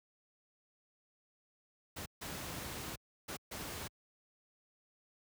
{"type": "noise bursts at uneven times", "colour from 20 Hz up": "pink", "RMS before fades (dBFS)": -43, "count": 4, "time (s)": [[1.96, 2.06], [2.21, 2.96], [3.28, 3.37], [3.51, 3.88]], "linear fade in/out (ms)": 10, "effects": ["high-pass 60 Hz 12 dB/octave"]}